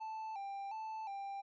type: tone with vibrato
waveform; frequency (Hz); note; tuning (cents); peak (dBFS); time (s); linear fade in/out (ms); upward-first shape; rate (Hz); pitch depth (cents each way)
triangle; 834; G#5; +7; -39; 0-1.42; 20; square; 1.4; 90
effects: resampled to 16000 Hz